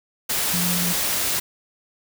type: tone in noise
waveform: sine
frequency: 176.1 Hz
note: F3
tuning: 15 cents sharp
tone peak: -24 dBFS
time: 0.53-0.93 s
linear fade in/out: 10 ms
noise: white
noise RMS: -23 dBFS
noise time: 0.29-1.4 s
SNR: -4 dB
effects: none